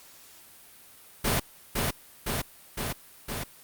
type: noise with echo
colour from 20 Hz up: pink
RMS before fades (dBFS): -25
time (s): 1.24-1.4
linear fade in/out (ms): 10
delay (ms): 510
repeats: 4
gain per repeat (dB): -2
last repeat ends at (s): 3.44
effects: white hiss -52 dBFS RMS until 3.63 s + Opus 48 kbps